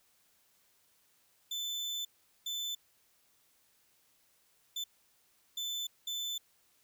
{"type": "tone bursts at uneven times", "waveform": "35% pulse", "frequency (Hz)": 3520, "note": "A7", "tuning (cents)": 0, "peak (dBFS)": -33, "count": 5, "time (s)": [[1.51, 2.05], [2.46, 2.75], [4.76, 4.84], [5.57, 5.87], [6.07, 6.38]], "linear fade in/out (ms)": 5, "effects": ["white hiss -70 dBFS RMS until 6.83 s"]}